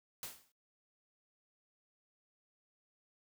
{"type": "noise with exponential decay", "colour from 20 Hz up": "white", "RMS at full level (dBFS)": -41, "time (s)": [0.23, 0.52], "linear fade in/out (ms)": 1, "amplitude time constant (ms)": 63, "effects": ["noise-tail reverb RT60 0.2 s tail -23 dB re dry"]}